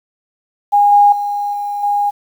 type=tone with level steps; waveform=sine; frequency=818 Hz; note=G#5; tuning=26 cents flat; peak=-7 / -5 / -16 / -18 / -12 dBFS; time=0.72-2.11 s; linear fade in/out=20 ms; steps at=0.92 / 1.12 / 1.53 / 1.83 s; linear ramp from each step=5 ms; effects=7-bit